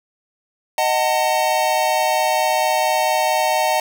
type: chord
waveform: square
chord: D# diminished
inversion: none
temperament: just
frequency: 622.3 / 746.7 / 896 Hz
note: D#5 / F#5 / A5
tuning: 0 / +16 / +31 cents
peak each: -21 dBFS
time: 0.78-3.8 s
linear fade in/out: 2 ms
effects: none